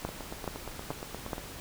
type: two click trains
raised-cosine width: 1 ms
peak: -24 / -18 dBFS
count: 12 / 4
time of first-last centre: 0.09-1.381 / 0.05-1.332 s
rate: 8.52 / 2.34 Hz
effects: pink hiss -44 dBFS RMS until 1.6 s